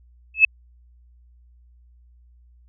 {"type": "tone with exponential growth", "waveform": "sine", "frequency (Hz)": 2600, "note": "E7", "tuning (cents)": -24, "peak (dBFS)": -5, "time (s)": [0.34, 0.45], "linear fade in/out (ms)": 5, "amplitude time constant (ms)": 23, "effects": ["added 60 Hz sine -50 dBFS peak until 2.68 s"]}